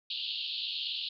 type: band-pass noise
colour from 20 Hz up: pink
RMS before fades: -36 dBFS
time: 0.1-1.09 s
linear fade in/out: 5 ms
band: 2800 to 4500 Hz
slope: 96 dB/octave
effects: none